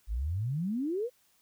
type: exponential sweep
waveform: sine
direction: up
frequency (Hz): 48.7 to 518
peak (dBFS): -29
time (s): 0.07-1.1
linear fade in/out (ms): 50
effects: white hiss -68 dBFS RMS until 1.41 s